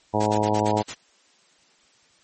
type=harmonic tone; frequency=106.1 Hz; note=G#2; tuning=38 cents sharp; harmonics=1 / 2 / 3 / 4 / 5 / 6 / 7 / 8 / 9; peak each=-28 / -28 / -28 / -28 / -28 / -28 / -28 / -28 / -28 dBFS; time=0.13-0.83 s; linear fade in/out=20 ms
type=noise bursts; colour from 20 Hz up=white; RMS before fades=-32 dBFS; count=7; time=0.2-0.944 s; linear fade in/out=10 ms; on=66 ms; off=47 ms
effects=white hiss -59 dBFS RMS until 2.23 s + MP3 32 kbps